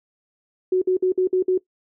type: tone bursts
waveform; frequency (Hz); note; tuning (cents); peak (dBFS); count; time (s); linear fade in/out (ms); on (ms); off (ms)
sine; 370; F#4; 0; -15; 6; 0.72-1.578; 5; 98; 54
effects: noise-tail reverb RT60 0.1 s tail -19 dB re dry